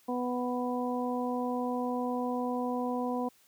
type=harmonic tone; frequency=247.6 Hz; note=B3; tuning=5 cents sharp; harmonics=1 / 2 / 3 / 4; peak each=-32 / -35 / -37 / -38 dBFS; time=0.08-3.29 s; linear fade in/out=10 ms; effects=white hiss -64 dBFS RMS until 3.47 s + high-pass 60 Hz 12 dB/octave